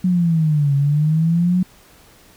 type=exponential two-way sweep; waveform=sine; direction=down then up; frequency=185 to 138.59 to 185 Hz; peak=-13 dBFS; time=0.04-1.63 s; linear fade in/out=5 ms; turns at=0.75 s; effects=pink hiss -49 dBFS RMS until 2.36 s

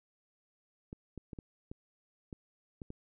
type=clicks; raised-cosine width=3 ms; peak=-30 dBFS; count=8; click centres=0.929 / 1.177 / 1.332 / 1.388 / 1.715 / 2.328 / 2.818 / 2.904 s; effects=none

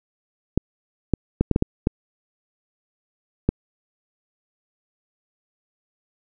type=clicks; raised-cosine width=3 ms; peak=-4 dBFS; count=8; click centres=0.576 / 1.137 / 1.41 / 1.513 / 1.561 / 1.624 / 1.871 / 3.49 s; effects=none

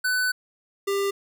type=tone pair in turn; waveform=square; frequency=1500 / 397.3 Hz; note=F#6 / G4; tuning=+23 / +23 cents; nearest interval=octave + major seventh; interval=2300 cents; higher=first; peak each=-22 / -23 dBFS; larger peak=first; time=0.04-0.32 / 0.87-1.11 s; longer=first; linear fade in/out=10 ms; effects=none

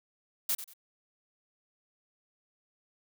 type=noise with echo; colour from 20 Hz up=blue; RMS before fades=-29 dBFS; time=0.49-0.55 s; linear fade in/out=5 ms; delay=93 ms; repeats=2; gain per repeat=-12 dB; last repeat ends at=0.736 s; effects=none

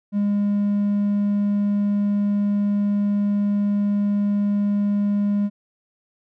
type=tone; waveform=triangle; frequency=204 Hz; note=G#3; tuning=31 cents flat; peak=-15 dBFS; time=0.12-5.5 s; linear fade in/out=50 ms; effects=tanh soft clip ceiling -11 dBFS

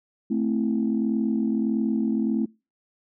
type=chord; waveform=sine; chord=A minor; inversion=none; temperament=equal; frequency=220 / 261.6 / 329.6 Hz; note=A3 / C4 / E4; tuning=0 / 0 / 0 cents; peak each=-23 / -26 / -28 dBFS; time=0.3-2.46 s; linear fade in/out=10 ms; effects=noise-tail reverb RT60 0.3 s tail -26 dB re dry + tanh soft clip ceiling -13 dBFS

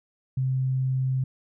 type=tone; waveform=sine; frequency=130.81 Hz; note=C3; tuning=in tune; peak=-22 dBFS; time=0.37-1.24 s; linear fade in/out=5 ms; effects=none

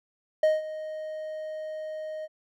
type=tone with ADSR envelope; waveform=triangle; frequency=622.3 Hz; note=D#5; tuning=in tune; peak=-15 dBFS; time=0.43-2.28 s; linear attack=4 ms; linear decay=180 ms; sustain=-16 dB; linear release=38 ms; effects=none

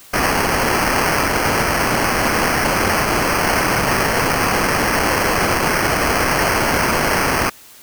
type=noise with sample-and-hold; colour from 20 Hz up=white; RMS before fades=-17 dBFS; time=0.13-7.5 s; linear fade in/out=10 ms; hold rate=3675 Hz; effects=white hiss -43 dBFS RMS until 7.82 s

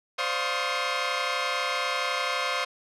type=tone cluster; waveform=15% pulse; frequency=519 / 583 / 703 / 1070 / 1264 Hz; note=C5 / D5 / F5 / C6 / D#6; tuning=-14 / -13 / +11 / +38 / +27 cents; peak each=-26 / -28 / -27 / -24 / -26 dBFS; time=0.18-2.65 s; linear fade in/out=10 ms; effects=low-pass 6000 Hz 12 dB/octave

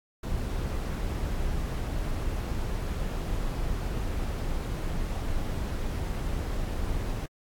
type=noise; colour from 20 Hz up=brown; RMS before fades=-30 dBFS; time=0.23-7.26 s; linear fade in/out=5 ms; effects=AAC 64 kbps

